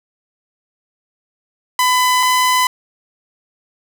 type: tone pair in turn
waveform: sawtooth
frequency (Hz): 1004 / 1007.5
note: B5 / B5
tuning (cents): +28 / +34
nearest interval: unison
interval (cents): 6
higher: second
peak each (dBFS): -8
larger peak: neither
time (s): 1.79-2.23 / 2.23-2.67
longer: neither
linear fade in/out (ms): 2
effects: none